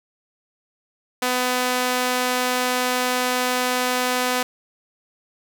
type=tone with high-pass filter; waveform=sawtooth; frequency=250.7 Hz; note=B3; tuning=26 cents sharp; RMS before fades=-22 dBFS; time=1.22-4.43 s; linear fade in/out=5 ms; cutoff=510 Hz; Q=0.56; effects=none